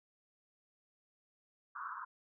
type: band-pass noise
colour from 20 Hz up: pink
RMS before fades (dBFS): -44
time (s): 1.75-2.05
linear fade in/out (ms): 10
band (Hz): 1000 to 1500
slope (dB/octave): 96
effects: none